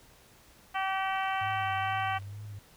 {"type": "harmonic tone", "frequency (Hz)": 384.1, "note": "G4", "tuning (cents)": -35, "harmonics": [2, 3, 4, 5, 6, 7, 8], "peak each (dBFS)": [-31, -35, -37, -39, -41, -42, -43], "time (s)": [0.74, 2.19], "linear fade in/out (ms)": 20}
{"type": "click train", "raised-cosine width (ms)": 0.2, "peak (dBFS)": -40, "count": 44, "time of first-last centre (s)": [1.16, 2.224], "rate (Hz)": 40.4}
{"type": "tone with vibrato", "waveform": "sine", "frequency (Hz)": 101.6, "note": "G#2", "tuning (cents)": -38, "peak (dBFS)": -39, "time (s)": [1.41, 2.59], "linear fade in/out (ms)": 5, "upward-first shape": "triangle", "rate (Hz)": 2.2, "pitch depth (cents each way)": 70}
{"effects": ["pink hiss -58 dBFS RMS until 2.76 s"]}